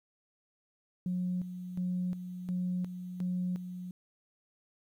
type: tone with tremolo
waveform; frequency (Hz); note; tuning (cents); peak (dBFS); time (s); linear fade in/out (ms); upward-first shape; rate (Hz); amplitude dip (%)
sine; 180.7; F#3; -41; -29; 1.06-3.91; 2; square; 1.4; 65
effects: tanh soft clip ceiling -25 dBFS + 11-bit